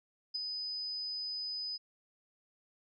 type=tone with ADSR envelope; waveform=sine; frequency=5000 Hz; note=D#8; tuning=8 cents sharp; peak=-31 dBFS; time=0.34-1.78 s; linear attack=15 ms; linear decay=13 ms; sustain=-5 dB; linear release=24 ms; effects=none